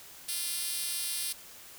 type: tone with high-pass filter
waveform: 5% pulse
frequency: 346.7 Hz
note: F4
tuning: 13 cents flat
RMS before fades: -34 dBFS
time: 0.28-1.33 s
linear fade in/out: 10 ms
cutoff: 6800 Hz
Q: 0.8
effects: white hiss -50 dBFS RMS until 1.78 s